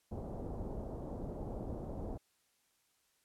pink low-pass noise, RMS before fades -42 dBFS, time 0.11-2.18 s, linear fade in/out 10 ms, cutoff 720 Hz, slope 24 dB/octave, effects white hiss -75 dBFS RMS until 3.24 s + low-pass 12000 Hz 12 dB/octave

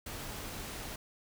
pink noise, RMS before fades -42 dBFS, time 0.06-0.96 s, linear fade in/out 5 ms, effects none

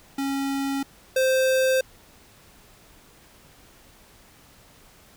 square tone pair in turn, 274.7 / 522.3 Hz, C#4 / C5, -16 / -3 cents, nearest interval major seventh, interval 1113 cents, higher second, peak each -25 / -19 dBFS, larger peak second, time 0.18-0.83 / 1.16-1.81 s, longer neither, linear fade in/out 5 ms, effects pink hiss -53 dBFS RMS until 5.16 s

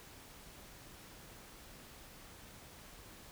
silence, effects pink hiss -55 dBFS RMS until 3.31 s

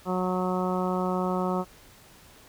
harmonic tone, 183.3 Hz, F#3, 16 cents flat, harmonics 1 / 2 / 3 / 4 / 5 / 6 / 7, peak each -28 / -31 / -33 / -34 / -35 / -36 / -36 dBFS, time 0.05-1.65 s, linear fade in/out 50 ms, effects pink hiss -53 dBFS RMS until 2.48 s

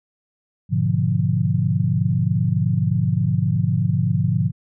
sine chord, G# diminished seventh, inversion none, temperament equal, 103.83 / 123.47 / 146.83 / 174.61 Hz, G#2 / B2 / D3 / F3, 0 / 0 / 0 / 0 cents, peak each -22 dBFS, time 0.69-4.52 s, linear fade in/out 50 ms, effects none

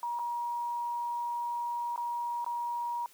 sine tone with dropouts, 952 Hz, A#5, 36 cents sharp, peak -31 dBFS, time 0.03-3.06 s, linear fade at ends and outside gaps 1 ms, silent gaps 0.189-0.194 / 1.961-1.977 / 2.445-2.463 s, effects white hiss -59 dBFS RMS until 3.13 s + high-pass 200 Hz 12 dB/octave

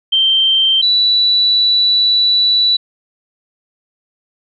sine tone pair in turn, 3136 / 3951 Hz, G7 / B7, 0 / 0 cents, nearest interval major third, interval 400 cents, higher second, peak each -9 dBFS, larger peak neither, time 0.12-0.82 / 0.82-2.77 s, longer second, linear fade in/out 10 ms, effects none

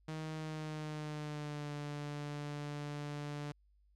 sawtooth tone with pitch glide, 156.9 to 146.39 Hz, D#3 to D3, +15 to -5 cents, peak -36 dBFS, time 0.08-3.52 s, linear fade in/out 5 ms, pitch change -120 cents, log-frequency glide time 0.38-1.73 s, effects added 50 Hz sine -66 dBFS peak until 3.95 s + low-pass 7000 Hz 12 dB/octave

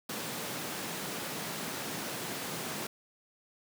pink high-pass noise, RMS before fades -38 dBFS, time 0.09-2.87 s, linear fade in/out 5 ms, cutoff 140 Hz, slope 24 dB/octave, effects none

